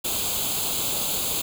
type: noise with comb filter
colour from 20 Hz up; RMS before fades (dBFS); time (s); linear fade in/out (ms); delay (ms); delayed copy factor
white; -26; 0.04-1.42; 10; 0.27; +0.8
effects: none